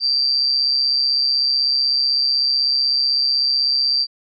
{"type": "tone with amplitude modulation", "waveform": "sine", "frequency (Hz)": 4699, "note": "D8", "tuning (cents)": 0, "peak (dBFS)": -12, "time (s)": [0, 4.07], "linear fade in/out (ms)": 50, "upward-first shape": "sine", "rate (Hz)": 136, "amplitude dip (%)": 65, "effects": []}